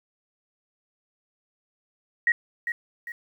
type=tone with echo; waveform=sine; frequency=1893 Hz; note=A#6; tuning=26 cents sharp; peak=-17 dBFS; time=2.27-2.32 s; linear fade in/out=2 ms; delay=400 ms; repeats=2; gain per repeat=-8 dB; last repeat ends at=3.12 s; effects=9-bit